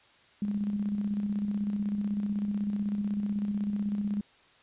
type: tone with tremolo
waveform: sine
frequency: 205.1 Hz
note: G#3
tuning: 21 cents flat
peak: -26 dBFS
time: 0.42-4.21 s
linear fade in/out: 2 ms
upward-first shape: square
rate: 16 Hz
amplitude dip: 40%
effects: white hiss -60 dBFS RMS until 4.62 s + resampled to 8000 Hz